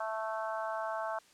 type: harmonic tone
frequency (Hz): 220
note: A3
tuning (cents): 0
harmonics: 3 / 4 / 5 / 6 / 7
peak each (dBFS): -37 / -39 / -41 / -43 / -44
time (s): 0-1.19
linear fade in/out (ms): 5
effects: white hiss -62 dBFS RMS until 1.33 s + low-pass 8000 Hz 12 dB/octave